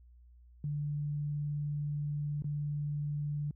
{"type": "tone with dropouts", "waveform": "sine", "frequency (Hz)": 146.83, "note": "D3", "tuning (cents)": 0, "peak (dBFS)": -32, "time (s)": [0.64, 3.51], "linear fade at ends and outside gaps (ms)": 2, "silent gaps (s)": [2.422, 2.443], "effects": ["added 60 Hz sine -55 dBFS peak until 3.55 s"]}